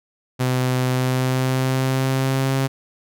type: tone with pitch glide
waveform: sawtooth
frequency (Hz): 127.6 to 134.25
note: C3 to C3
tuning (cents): -43 to +45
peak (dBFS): -14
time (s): 0.39-2.68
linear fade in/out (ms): 20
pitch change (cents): +88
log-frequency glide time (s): 0.87-2.54
effects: none